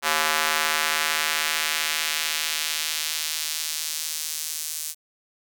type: tone with high-pass filter sweep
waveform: square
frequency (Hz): 77.78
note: D#2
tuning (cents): 0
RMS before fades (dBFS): -26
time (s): 0.02-4.95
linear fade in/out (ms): 50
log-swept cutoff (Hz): 1100 to 7300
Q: 0.89
effects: none